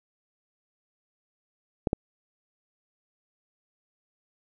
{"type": "clicks", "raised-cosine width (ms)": 2, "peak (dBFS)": -10, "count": 2, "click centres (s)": [1.872, 1.931], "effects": []}